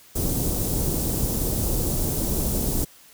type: band-stop noise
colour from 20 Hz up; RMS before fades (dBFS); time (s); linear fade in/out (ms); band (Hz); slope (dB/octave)
pink; -24; 0.15-2.85; 10; 430 to 8500; 12
effects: white hiss -51 dBFS RMS until 3.13 s